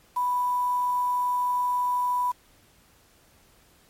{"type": "tone with quantisation", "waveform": "sine", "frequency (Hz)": 987.8, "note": "B5", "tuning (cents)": 0, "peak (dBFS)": -22, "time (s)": [0.16, 2.32], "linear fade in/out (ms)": 10, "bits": 7, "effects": ["pink hiss -59 dBFS RMS until 3.89 s", "MP3 64 kbps"]}